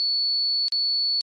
sine tone with dropouts, 4435 Hz, C#8, in tune, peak -19 dBFS, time 0-1.21 s, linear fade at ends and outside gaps 0 ms, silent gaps 0.683-0.722 s, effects tanh soft clip ceiling -16 dBFS + MP3 48 kbps

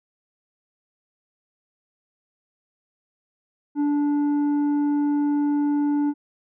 sine tone with tanh clipping, 291.1 Hz, D4, 15 cents flat, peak -20 dBFS, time 3.75-6.14 s, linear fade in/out 50 ms, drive 6 dB, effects none

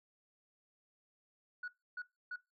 sine tone bursts, 1466 Hz, F#6, 16 cents flat, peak -38 dBFS, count 3, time 1.63-2.36 s, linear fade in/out 5 ms, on 50 ms, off 290 ms, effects noise-tail reverb RT60 0.2 s tail -19 dB re dry + tanh soft clip ceiling -37 dBFS

